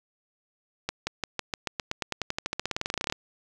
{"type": "accelerating click train", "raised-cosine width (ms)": 0.2, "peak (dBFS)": -11, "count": 29, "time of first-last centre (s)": [0.89, 3.124], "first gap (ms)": 180, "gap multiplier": 0.93, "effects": []}